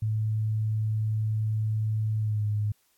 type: tone with pitch glide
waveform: sine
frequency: 108.7 to 105.06 Hz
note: A2 to G#2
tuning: -21 to +20 cents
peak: -24 dBFS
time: 0.02-2.72 s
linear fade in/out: 5 ms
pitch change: -59 cents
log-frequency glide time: 2.18-2.44 s
effects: white hiss -68 dBFS RMS until 2.97 s + AAC 64 kbps